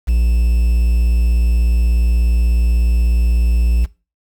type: tone with quantisation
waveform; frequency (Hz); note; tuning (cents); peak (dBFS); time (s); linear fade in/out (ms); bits
triangle; 58.27; A#1; 0; -9; 0.07-3.86; 20; 6
effects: noise-tail reverb RT60 0.3 s tail -20 dB re dry